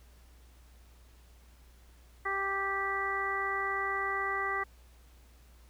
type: harmonic tone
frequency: 392 Hz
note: G4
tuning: in tune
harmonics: 1 / 2 / 3 / 4 / 5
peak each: -39 / -39 / -34 / -40 / -34 dBFS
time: 2.25-4.64 s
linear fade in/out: 10 ms
effects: added 60 Hz sine -55 dBFS peak until 5.69 s + pink hiss -64 dBFS RMS until 5.69 s